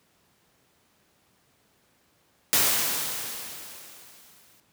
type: noise with exponential decay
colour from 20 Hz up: white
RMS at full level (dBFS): -20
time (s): 2.53-4.6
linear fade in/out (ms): 0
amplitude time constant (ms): 450
effects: pink hiss -65 dBFS RMS until 4.72 s + high-pass 100 Hz 12 dB/octave